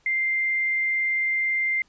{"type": "tone", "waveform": "sine", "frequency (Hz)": 2094, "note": "C7", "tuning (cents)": 1, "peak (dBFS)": -21, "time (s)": [0.06, 1.82], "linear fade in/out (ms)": 2, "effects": ["pink hiss -63 dBFS RMS until 1.88 s", "resampled to 16000 Hz"]}